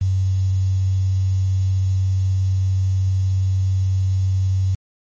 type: tone with quantisation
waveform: sine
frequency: 94.8 Hz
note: F#2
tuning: 43 cents sharp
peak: -15 dBFS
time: 0.01-4.75 s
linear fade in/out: 5 ms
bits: 7
effects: MP3 32 kbps